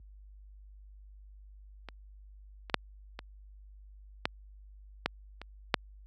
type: clicks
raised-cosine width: 0.3 ms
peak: -26 / -24 / -7 / -23 / -11 / -11 / -26 / -6 dBFS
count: 8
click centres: 1.887 / 2.698 / 2.743 / 3.191 / 4.255 / 5.06 / 5.416 / 5.742 s
effects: added 50 Hz sine -41 dBFS peak until 6.06 s + high-pass 80 Hz 12 dB/octave